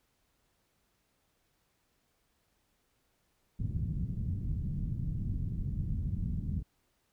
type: low-pass noise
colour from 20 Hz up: white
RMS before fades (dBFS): -34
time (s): 3.59-6.63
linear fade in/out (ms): 10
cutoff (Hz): 160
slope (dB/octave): 24
effects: pink hiss -75 dBFS RMS until 7.12 s